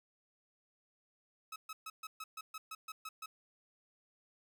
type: tone bursts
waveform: sawtooth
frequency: 1286 Hz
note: E6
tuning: 43 cents flat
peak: -39 dBFS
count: 11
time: 1.52-3.26 s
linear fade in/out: 5 ms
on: 40 ms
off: 130 ms
effects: none